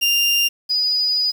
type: tone pair in turn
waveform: 30% pulse / sine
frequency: 2794 / 4944 Hz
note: F7 / D#8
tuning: 0 / -12 cents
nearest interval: minor seventh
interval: 988 cents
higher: second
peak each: -12 / -16 dBFS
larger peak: first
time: 0.01-0.49 / 0.69-1.32 s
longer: second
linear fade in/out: 20 ms
effects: 7-bit

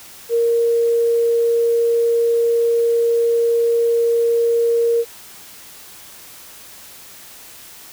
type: tone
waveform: sine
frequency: 466.2 Hz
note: A#4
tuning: in tune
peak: -13 dBFS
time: 0.29-5.05 s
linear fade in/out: 50 ms
effects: white hiss -40 dBFS RMS until 7.92 s

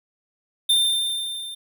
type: tone with level ramp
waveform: square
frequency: 3594 Hz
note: A7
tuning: 36 cents sharp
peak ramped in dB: -15 to -33 dBFS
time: 0.69-1.55 s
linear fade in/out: 10 ms
effects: none

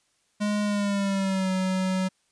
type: tone with pitch glide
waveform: square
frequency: 207.9 to 187.37 Hz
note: G#3 to F#3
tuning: +2 to +22 cents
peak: -24 dBFS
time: 0.4-2.09 s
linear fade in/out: 20 ms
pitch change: -180 cents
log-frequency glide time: 0.63-1.51 s
effects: white hiss -69 dBFS RMS until 2.31 s + resampled to 22050 Hz

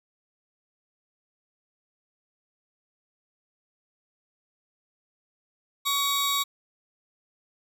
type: tone pair together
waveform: sawtooth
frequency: 1127 / 3791 Hz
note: C#6 / A#7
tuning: +28 / +28 cents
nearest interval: octave + major sixth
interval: 2100 cents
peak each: -23 dBFS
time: 5.85-6.44 s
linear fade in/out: 20 ms
effects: none

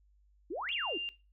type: exponential two-way sweep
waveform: sine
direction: up then down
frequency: 287.7 to 3469 to 287.7 Hz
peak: -35 dBFS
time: 0.5-0.98 s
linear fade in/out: 10 ms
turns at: 0.73 s
type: tone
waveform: sine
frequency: 2794 Hz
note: F7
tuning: in tune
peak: -35 dBFS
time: 0.69-1.09 s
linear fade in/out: 0 ms
effects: noise-tail reverb RT60 0.3 s tail -18 dB re dry + added 50 Hz sine -63 dBFS peak until 1.32 s

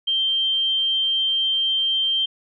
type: tone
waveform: sine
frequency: 3148 Hz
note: G7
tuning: 7 cents sharp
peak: -18 dBFS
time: 0.07-2.26 s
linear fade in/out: 10 ms
effects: none

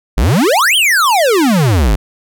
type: exponential two-way sweep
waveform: square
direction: up then down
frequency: 44.29 to 3300 to 44.29 Hz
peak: -9 dBFS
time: 0.17-1.96 s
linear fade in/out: 10 ms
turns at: 0.76 s
effects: none

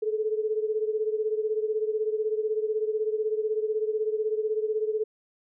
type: beating tone pair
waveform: sine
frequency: 428.7 / 444.7 Hz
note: A4 / A4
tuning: -45 / +18 cents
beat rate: 16 Hz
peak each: -26 / -30 dBFS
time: 0.02-5.04 s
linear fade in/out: 10 ms
effects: none

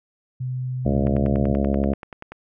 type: tone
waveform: sine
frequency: 127.5 Hz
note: C3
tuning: 44 cents flat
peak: -24 dBFS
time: 0.4-1.53 s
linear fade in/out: 10 ms
type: harmonic tone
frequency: 69.3 Hz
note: C#2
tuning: in tune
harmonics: 1 / 2 / 3 / 4 / 5 / 6 / 7 / 8 / 9 / 10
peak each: -24 / -31 / -22 / -28 / -31 / -32 / -33 / -30 / -31 / -35 dBFS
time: 0.85-1.94 s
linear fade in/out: 10 ms
type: click train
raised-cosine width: 0.5 ms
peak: -21 dBFS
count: 14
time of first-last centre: 1.07-2.32 s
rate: 10.4 Hz
effects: none

